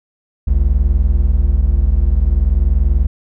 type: tone pair together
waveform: triangle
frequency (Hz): 49.36 / 69.8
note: G1 / C#2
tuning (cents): +13 / +13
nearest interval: tritone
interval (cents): 600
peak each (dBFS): -11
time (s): 0.47-3.07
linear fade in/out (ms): 10
effects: none